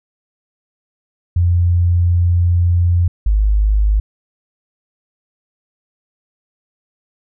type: tone pair in turn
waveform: sine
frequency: 87.31 / 51.77 Hz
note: F2 / G#1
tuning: 0 / -5 cents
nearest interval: major sixth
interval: 905 cents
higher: first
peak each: -10 dBFS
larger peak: neither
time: 1.36-3.08 / 3.26-4 s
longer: first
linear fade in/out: 5 ms
effects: none